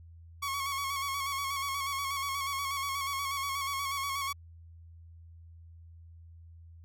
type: tone with vibrato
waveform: sawtooth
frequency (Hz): 1108.7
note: C#6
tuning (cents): 0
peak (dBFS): -28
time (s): 0.42-4.33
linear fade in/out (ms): 10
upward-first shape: square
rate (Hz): 8.3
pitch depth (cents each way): 35
effects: added 83 Hz sine -49 dBFS peak until 6.84 s

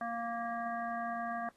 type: harmonic tone with a mistuned harmonic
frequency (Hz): 233.1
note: A#3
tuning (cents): 0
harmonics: 1 / 3 / 5 / 7 / 8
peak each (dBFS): -43 / -37 / -41 / -44 / -52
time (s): 0.01-1.49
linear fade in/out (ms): 2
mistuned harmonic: 8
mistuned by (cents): +26
effects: pink hiss -71 dBFS RMS until 1.56 s + AAC 32 kbps

